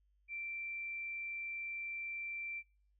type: tone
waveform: sine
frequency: 2349 Hz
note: D7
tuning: in tune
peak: -40 dBFS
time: 0.28-2.63 s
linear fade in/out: 50 ms
effects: noise-tail reverb RT60 0.5 s tail -26 dB re dry + added 50 Hz sine -70 dBFS peak until 2.99 s